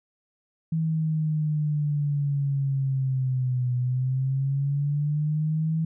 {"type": "linear two-way sweep", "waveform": "sine", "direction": "down then up", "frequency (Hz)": [162, 123.8, 162], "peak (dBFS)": -22, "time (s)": [0.72, 5.85], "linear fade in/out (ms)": 5, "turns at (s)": 3.75, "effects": []}